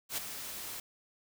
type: noise with ADSR envelope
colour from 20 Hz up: white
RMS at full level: -33 dBFS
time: 0.09-0.8 s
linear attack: 84 ms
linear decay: 12 ms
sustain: -9 dB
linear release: 4 ms
effects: none